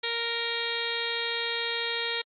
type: harmonic tone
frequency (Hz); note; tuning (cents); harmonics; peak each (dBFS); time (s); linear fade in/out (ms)
466.2; A#4; 0; 1 / 2 / 3 / 4 / 5 / 6 / 7 / 8 / 9; -36 / -40 / -40 / -35 / -36 / -41 / -36 / -35 / -38; 0.03-2.22; 10
effects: AAC 64 kbps